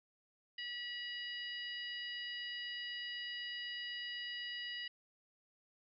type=harmonic tone; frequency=968 Hz; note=B5; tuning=35 cents flat; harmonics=2 / 3 / 4 / 5; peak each=-45 / -44 / -54 / -50 dBFS; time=0.58-4.88 s; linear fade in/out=5 ms; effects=none